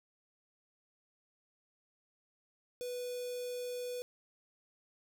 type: tone with notch filter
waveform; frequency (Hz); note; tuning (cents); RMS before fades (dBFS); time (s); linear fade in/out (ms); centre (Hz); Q
square; 493.1; B4; -3; -40; 2.81-4.02; 0; 1600; 0.76
effects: 11-bit